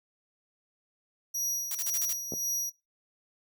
40% pulse tone with tremolo, 5780 Hz, F#8, 41 cents flat, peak -26 dBFS, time 1.34-2.7 s, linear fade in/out 10 ms, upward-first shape sine, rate 1.9 Hz, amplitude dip 60%
blue noise bursts, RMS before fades -33 dBFS, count 6, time 1.71-2.129 s, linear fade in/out 2 ms, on 39 ms, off 37 ms
clicks, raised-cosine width 2 ms, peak -22 dBFS, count 2, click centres 2.322 / 2.337 s
effects noise-tail reverb RT60 0.2 s tail -17 dB re dry + high-pass 150 Hz 12 dB/octave

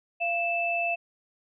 sine tone pair together, 687.2 / 2637 Hz, F5 / E7, -28 / 0 cents, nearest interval octave + major seventh, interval 2328 cents, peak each -28 / -27 dBFS, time 0.2-0.96 s, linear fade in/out 20 ms, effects none

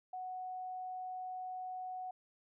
sine tone, 740 Hz, F#5, in tune, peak -40 dBFS, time 0.13-2.11 s, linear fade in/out 5 ms, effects none

